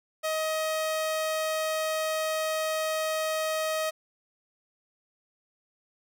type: tone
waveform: sawtooth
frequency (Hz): 630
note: D#5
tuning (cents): +21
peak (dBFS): -23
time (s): 0.23-3.91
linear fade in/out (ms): 20
effects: none